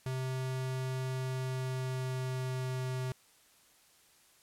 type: tone with pitch glide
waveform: square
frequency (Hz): 130.1 to 128.83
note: C3 to C3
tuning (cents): -9 to -26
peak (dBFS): -34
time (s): 0.06-3.12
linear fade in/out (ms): 2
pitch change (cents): -17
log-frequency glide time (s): 1.07-3
effects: white hiss -64 dBFS RMS until 4.42 s + low-pass 12000 Hz 12 dB/octave